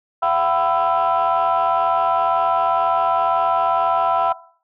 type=tone cluster; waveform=sine; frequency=675 / 757 / 998 / 1326 Hz; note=E5 / F#5 / B5 / E6; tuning=+41 / +39 / +18 / +10 cents; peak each=-20 dBFS; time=0.22-4.33 s; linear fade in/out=10 ms; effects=noise-tail reverb RT60 0.5 s tail -19 dB re dry + tanh soft clip ceiling -10 dBFS